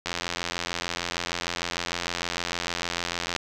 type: click train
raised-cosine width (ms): 0.2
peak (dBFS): -10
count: 287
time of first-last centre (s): 0.06-3.363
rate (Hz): 86.6
effects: none